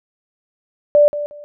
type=tone with echo; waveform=sine; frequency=587.3 Hz; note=D5; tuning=in tune; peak=-7 dBFS; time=0.95-1.08 s; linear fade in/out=0 ms; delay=180 ms; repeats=2; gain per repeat=-13 dB; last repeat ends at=1.44 s; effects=none